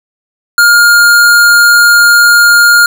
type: tone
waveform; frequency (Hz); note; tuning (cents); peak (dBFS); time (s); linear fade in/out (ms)
square; 1414; F6; +21; -3; 0.58-2.86; 2
effects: none